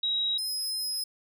sine / sawtooth tone pair in turn, 3833 / 5099 Hz, A#7 / D#8, +47 / +42 cents, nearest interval perfect fourth, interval 495 cents, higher second, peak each -25 / -27 dBFS, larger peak first, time 0.03-0.38 / 0.38-1.04 s, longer second, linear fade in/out 5 ms, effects none

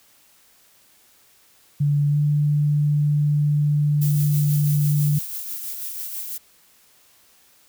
sine tone with pitch glide, 145 to 147.53 Hz, D3 to D3, -22 to +8 cents, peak -16 dBFS, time 1.8-5.19 s, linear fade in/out 10 ms, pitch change +30 cents, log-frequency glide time 2.09-2.17 s
violet noise with tremolo, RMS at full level -29 dBFS, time 4.01-6.38 s, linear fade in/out 10 ms, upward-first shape triangle, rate 6.1 Hz, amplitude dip 45%
effects white hiss -56 dBFS RMS until 7.68 s

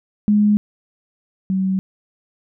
sine tone pair in turn, 208.5 / 189.84 Hz, G#3 / F#3, +7 / +45 cents, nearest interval major second, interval 162 cents, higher first, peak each -11 / -16 dBFS, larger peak first, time 0.28-0.57 / 1.5-1.79 s, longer neither, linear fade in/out 0 ms, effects none

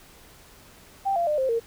sine tone with pitch steps, 784 / 686.5 / 601.1 / 526.3 / 460.8 Hz, G5 / F5 / D5 / C5 / A#4, 0 / -30 / +40 / +10 / -20 cents, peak -21 dBFS, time 1.05-1.6 s, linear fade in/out 20 ms, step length 110 ms, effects pink hiss -51 dBFS RMS until 1.66 s

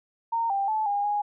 sine tone with pitch steps, 920 / 791 / 868 / 812 / 826 Hz, A#5 / G5 / A5 / G#5 / G#5, -23 / +15 / -24 / -39 / -10 cents, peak -23 dBFS, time 0.32-1.22 s, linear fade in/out 10 ms, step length 180 ms, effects none

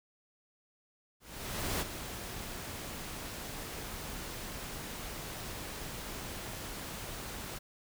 pink noise with ADSR envelope, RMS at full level -33 dBFS, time 1.2-7.59 s, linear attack 610 ms, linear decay 25 ms, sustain -9 dB, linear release 15 ms, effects none

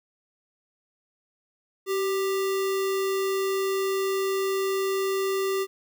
sine tone with sample-and-hold, 385.8 Hz, G4, 28 cents flat, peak -23 dBFS, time 1.86-5.67 s, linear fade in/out 50 ms, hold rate 1575 Hz, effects none

